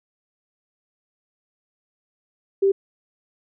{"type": "tone", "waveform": "sine", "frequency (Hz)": 392, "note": "G4", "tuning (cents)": 0, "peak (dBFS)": -14, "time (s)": [2.62, 2.72], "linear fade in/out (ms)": 10, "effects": []}